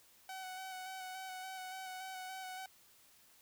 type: tone with vibrato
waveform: sawtooth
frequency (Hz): 751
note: F#5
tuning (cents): +26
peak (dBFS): -40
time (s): 0.29-2.66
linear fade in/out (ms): 2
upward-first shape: square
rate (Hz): 3.5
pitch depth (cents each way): 18
effects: white hiss -65 dBFS RMS until 3.41 s